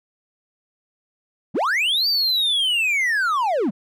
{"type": "linear two-way sweep", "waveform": "triangle", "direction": "up then down", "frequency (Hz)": [123.47, 4699, 163.7], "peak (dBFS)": -16, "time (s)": [1.54, 3.71], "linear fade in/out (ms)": 20, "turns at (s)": 2.08, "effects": []}